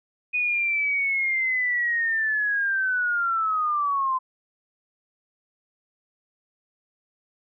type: linear sweep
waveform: sine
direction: down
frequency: 2489 to 1025 Hz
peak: -21 dBFS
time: 0.33-4.19 s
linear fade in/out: 20 ms
effects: none